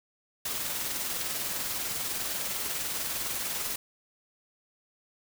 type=noise with tremolo; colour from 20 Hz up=white; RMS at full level=-31 dBFS; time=0.45-3.76 s; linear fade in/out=5 ms; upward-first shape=triangle; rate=20 Hz; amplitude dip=40%; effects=none